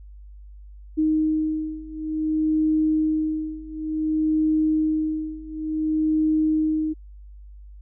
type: beating tone pair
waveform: sine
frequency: 311.1 / 311.66 Hz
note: D#4 / D#4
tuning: 0 / +3 cents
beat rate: 0.56 Hz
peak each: -24 / -22 dBFS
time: 0.97-6.94 s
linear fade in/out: 20 ms
effects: added 50 Hz sine -40 dBFS peak until 7.81 s